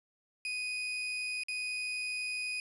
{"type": "tone with dropouts", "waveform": "35% pulse", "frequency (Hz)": 2489, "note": "D#7", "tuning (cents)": 0, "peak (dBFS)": -32, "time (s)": [0.45, 2.6], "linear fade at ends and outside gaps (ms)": 1, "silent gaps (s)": [1.435, 1.484], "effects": ["resampled to 24000 Hz", "11-bit"]}